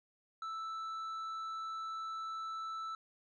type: tone with tanh clipping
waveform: triangle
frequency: 1318.5 Hz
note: E6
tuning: in tune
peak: -40 dBFS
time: 0.42-2.95 s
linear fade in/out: 2 ms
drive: 10 dB
effects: none